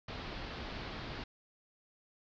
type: low-pass noise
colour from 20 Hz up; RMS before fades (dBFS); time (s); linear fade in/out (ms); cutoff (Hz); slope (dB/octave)
pink; -43; 0.08-1.24; 5; 4800; 48
effects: none